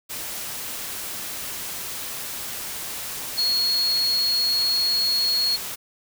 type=tone in noise; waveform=sine; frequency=4321 Hz; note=C#8; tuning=45 cents flat; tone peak=-19 dBFS; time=3.37-5.57 s; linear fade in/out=20 ms; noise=white; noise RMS=-32 dBFS; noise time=0.09-5.76 s; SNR=+10 dB; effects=none